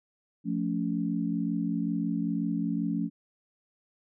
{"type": "chord", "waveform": "sine", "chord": "F augmented", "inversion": "none", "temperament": "equal with one note detuned", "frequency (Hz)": [174.61, 220, 282.2], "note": ["F3", "A3", "C#4"], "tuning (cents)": [0, 0, 31], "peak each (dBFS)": -31, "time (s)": [0.44, 3.1], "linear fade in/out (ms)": 50, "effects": []}